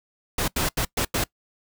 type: noise bursts at uneven times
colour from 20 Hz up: pink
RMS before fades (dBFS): -24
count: 5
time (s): 0.38-0.48 / 0.56-0.69 / 0.77-0.85 / 0.97-1.05 / 1.14-1.24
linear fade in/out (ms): 5
effects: noise-tail reverb RT60 0.1 s tail -22 dB re dry